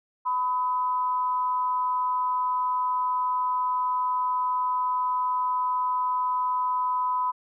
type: tone pair together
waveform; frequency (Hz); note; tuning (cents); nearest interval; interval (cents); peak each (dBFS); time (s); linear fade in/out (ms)
sine; 1000.8 / 1265; B5 / D#6; +23 / +28; major third; 405; -23 / -34; 0.25-7.32; 20
effects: none